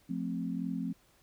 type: chord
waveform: sine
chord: F major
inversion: none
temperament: equal with one note detuned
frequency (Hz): 176.64 / 220 / 261.6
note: F3 / A3 / C4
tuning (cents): +20 / 0 / 0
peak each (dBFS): -36 / -38 / -36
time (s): 0.09-0.93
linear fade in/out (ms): 10
effects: pink hiss -66 dBFS RMS until 1.22 s